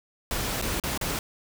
pink noise with dropouts, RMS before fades -29 dBFS, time 0.31-1.19 s, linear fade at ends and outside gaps 1 ms, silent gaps 0.615-0.623 / 0.799-0.837 / 0.976-1.012 s, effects none

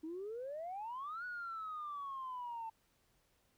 sine exponential two-way sweep, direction up then down, 307.1 to 1480 to 887 Hz, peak -40 dBFS, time 0.03-2.7 s, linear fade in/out 10 ms, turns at 1.25 s, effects tanh soft clip ceiling -37 dBFS + pink hiss -75 dBFS RMS until 3.57 s

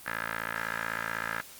15% pulse tone with band-pass filter, 56 Hz, A1, 31 cents sharp, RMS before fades -34 dBFS, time 0.06-1.41 s, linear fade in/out 5 ms, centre 1600 Hz, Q 4.3, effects white hiss -49 dBFS RMS until 1.59 s + Opus 32 kbps

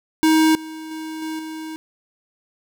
square tone with level steps, 316.3 Hz, D#4, 29 cents sharp, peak -13 / -32 / -29 / -26 / -30 dBFS, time 0.23-1.76 s, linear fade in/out 0 ms, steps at 0.55 / 0.91 / 1.22 / 1.39 s, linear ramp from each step 2 ms, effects none

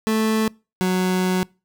30% pulse tone pair in turn, 219.3 / 184.41 Hz, A3 / F#3, -6 / -6 cents, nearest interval minor third, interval 300 cents, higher first, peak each -15 dBFS, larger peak neither, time 0.07-0.48 / 0.81-1.43 s, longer second, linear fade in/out 0 ms, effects noise-tail reverb RT60 0.3 s tail -25 dB re dry

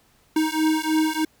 square beating tone pair, 312.3 / 315.5 Hz, D#4 / D#4, +7 / +24 cents, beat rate 3.2 Hz, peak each -23 dBFS, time 0.36-1.25 s, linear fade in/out 5 ms, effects pink hiss -60 dBFS RMS until 1.4 s

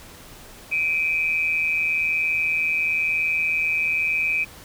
sine tone pair together, 2349 / 2510 Hz, D7 / D#7, 0 / +15 cents, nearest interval minor second, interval 115 cents, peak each -23 / -22 dBFS, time 0.71-4.45 s, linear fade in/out 20 ms, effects pink hiss -44 dBFS RMS until 4.64 s

